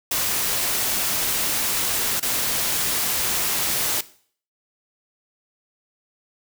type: noise with dropouts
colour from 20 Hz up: white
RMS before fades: -23 dBFS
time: 0.11-4.01 s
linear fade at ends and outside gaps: 5 ms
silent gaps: 2.198-2.226 s
effects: noise-tail reverb RT60 0.5 s tail -17 dB re dry